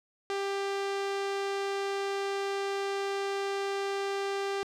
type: tone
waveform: sawtooth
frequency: 395.5 Hz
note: G4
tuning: 15 cents sharp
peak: -26 dBFS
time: 0.3-4.63 s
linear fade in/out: 0 ms
effects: low-pass 6000 Hz 12 dB/octave + 11-bit